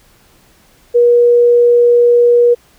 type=tone; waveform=sine; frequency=479.6 Hz; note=A#4; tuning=49 cents sharp; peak=-5 dBFS; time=0.94-2.55 s; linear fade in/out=20 ms; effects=pink hiss -49 dBFS RMS until 2.78 s